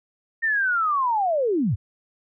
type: linear sweep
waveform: sine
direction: down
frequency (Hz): 1845 to 76.4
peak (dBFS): -19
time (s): 0.42-1.76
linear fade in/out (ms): 20
effects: none